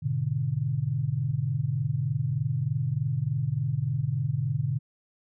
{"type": "chord", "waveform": "sine", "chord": "G# diminished", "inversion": "none", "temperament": "equal", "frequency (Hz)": [103.83, 123.47, 146.83], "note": ["G#2", "B2", "D3"], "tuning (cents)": [0, 0, 0], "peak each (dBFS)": [-33, -28, -28], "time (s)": [0.02, 4.79], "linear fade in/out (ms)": 20, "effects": []}